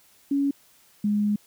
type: tone pair in turn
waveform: sine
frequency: 280 / 207.6 Hz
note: C#4 / G#3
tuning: +18 / 0 cents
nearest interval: perfect fourth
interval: 518 cents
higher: first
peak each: -20 dBFS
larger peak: neither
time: 0.31-0.51 / 1.04-1.36 s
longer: second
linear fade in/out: 5 ms
effects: white hiss -58 dBFS RMS until 1.46 s